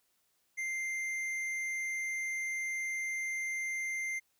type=tone with tanh clipping; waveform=sine; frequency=2093 Hz; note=C7; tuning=in tune; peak=-35 dBFS; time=0.57-4.2 s; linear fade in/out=20 ms; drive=10 dB; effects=white hiss -75 dBFS RMS until 4.39 s